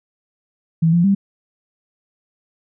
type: tone with pitch steps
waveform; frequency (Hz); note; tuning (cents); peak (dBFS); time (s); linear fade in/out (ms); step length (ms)
sine; 163.4 / 172.1 / 197.5; E3 / F3 / G3; -15 / -25 / +13; -11; 0.82-1.15; 10; 110
effects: none